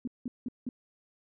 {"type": "tone bursts", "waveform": "sine", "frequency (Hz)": 246.9, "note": "B3", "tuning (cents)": 0, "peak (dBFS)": -31, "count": 4, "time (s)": [0.05, 0.69], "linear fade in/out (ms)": 2, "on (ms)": 25, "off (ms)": 180, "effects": []}